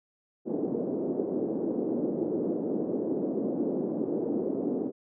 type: band-pass noise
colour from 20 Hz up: pink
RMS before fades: -30 dBFS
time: 0.45-4.92 s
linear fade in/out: 50 ms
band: 240 to 450 Hz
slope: 24 dB/octave
effects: none